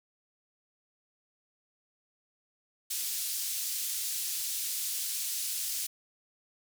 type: band-pass noise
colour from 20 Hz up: white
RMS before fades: -34 dBFS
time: 2.9-5.87 s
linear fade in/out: 10 ms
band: 4000 to 15000 Hz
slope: 12 dB/octave
effects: none